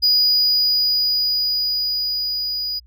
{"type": "tone with level ramp", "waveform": "triangle", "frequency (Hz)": 4920, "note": "D#8", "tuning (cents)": -20, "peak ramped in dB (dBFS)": [-11, -21], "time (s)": [0.02, 2.8], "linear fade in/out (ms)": 20, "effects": ["added 60 Hz sine -46 dBFS peak until 2.86 s"]}